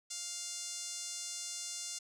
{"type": "tone with band-pass filter", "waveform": "5% pulse", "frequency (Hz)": 700, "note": "F5", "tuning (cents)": 4, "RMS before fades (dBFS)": -42, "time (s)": [0.1, 1.99], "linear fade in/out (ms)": 10, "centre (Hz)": 6900, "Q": 1.6, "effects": []}